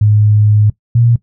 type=tone pair in turn; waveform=sine; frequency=105.5 / 117.93 Hz; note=G#2 / A#2; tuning=+28 / +21 cents; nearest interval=major second; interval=193 cents; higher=second; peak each=-6 dBFS; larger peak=neither; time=0.01-0.7 / 0.95-1.16 s; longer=first; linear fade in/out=5 ms; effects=noise-tail reverb RT60 0.1 s tail -18 dB re dry